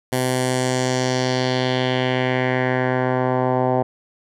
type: tone with low-pass filter sweep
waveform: 10% pulse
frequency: 127.8 Hz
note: C3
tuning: 40 cents flat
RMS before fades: -20 dBFS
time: 0.12-3.83 s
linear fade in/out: 10 ms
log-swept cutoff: 12000 to 800 Hz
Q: 2.1
effects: none